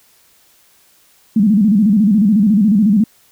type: tone with vibrato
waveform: sine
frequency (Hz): 207.7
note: G#3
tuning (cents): 0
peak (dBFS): -8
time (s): 1.36-3.04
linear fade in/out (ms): 5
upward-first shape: square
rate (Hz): 14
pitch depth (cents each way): 120
effects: white hiss -52 dBFS RMS until 3.31 s

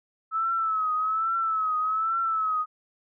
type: tone with vibrato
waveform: sine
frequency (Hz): 1300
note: E6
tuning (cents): -24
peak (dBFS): -23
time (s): 0.31-2.66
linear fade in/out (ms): 50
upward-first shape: triangle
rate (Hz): 1.2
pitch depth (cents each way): 77
effects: none

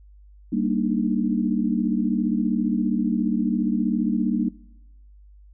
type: chord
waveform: sine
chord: Eb major seventh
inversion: first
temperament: equal with one note detuned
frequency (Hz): 196 / 233.1 / 293.7 / 308.6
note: G3 / Bb3 / D4 / Eb4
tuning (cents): 0 / 0 / 0 / -14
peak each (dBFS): -25 / -23 / -28 / -29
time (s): 0.52-4.49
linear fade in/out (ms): 10
effects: noise-tail reverb RT60 1.0 s tail -23 dB re dry + added 50 Hz sine -46 dBFS peak until 5.53 s

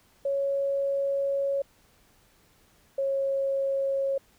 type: tone pair in turn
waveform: sine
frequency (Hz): 554.4 / 546.1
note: C#5 / C#5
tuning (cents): 0 / -26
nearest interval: unison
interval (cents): 26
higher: first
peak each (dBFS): -24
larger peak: neither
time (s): 0.25-1.62 / 2.98-4.18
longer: first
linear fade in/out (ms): 5
effects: pink hiss -62 dBFS RMS until 4.38 s

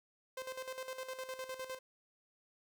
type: tone with tremolo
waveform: sawtooth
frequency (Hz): 519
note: C5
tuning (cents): -14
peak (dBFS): -36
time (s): 0.37-1.79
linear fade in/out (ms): 5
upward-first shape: square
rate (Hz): 9.8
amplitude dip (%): 65
effects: none

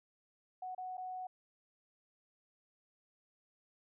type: tone with dropouts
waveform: sine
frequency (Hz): 740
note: F#5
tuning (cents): 0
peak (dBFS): -40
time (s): 0.62-1.27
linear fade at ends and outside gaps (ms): 5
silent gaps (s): 0.749-0.779 / 0.971-0.978
effects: none

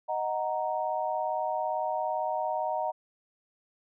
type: chord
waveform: sine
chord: D# minor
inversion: none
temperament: equal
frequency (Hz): 622.3 / 740 / 932.3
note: D#5 / F#5 / A#5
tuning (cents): 0 / 0 / 0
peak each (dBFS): -32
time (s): 0.08-2.92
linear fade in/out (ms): 20
effects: none

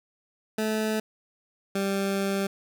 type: tone pair in turn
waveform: 20% pulse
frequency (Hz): 217.3 / 196.43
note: A3 / G3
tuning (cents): -21 / +4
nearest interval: major second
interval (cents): 175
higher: first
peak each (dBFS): -20 / -20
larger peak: neither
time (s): 0.58-1 / 1.75-2.47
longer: second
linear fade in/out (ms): 5
effects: none

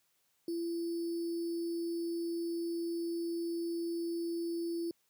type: tone with sample-and-hold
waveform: sine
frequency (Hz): 338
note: E4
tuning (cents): +43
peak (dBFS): -33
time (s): 0.48-4.91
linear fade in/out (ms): 2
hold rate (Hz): 4900
effects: white hiss -75 dBFS RMS until 5.09 s + high-pass 80 Hz 12 dB/octave

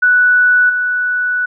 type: tone with level steps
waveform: sine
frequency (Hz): 1480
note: F#6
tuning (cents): 0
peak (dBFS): -7 / -13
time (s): 0.02-1.46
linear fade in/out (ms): 10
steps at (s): 0.69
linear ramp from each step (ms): 10
effects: none

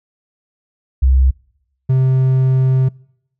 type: tone pair in turn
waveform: sine / triangle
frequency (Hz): 65.41 / 130.82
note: C2 / C3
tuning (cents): 0 / 0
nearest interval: octave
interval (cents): 1200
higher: second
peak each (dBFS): -8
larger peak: neither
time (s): 1.02-1.31 / 1.89-2.89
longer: second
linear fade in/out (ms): 10
effects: noise-tail reverb RT60 0.8 s tail -26 dB re dry

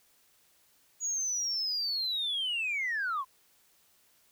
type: linear sweep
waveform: sine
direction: down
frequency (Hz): 6800 to 1009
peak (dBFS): -28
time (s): 1-3.25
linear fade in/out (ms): 50
effects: tanh soft clip ceiling -26 dBFS + white hiss -66 dBFS RMS until 4.31 s

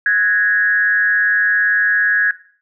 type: tone with frequency modulation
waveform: sine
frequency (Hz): 1661.2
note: G#6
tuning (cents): 0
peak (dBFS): -11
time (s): 0.06-2.31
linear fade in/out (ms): 2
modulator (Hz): 180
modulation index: 0.56
effects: noise-tail reverb RT60 0.5 s tail -17 dB re dry

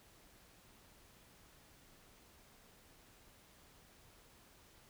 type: silence
effects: pink hiss -64 dBFS RMS until 4.89 s

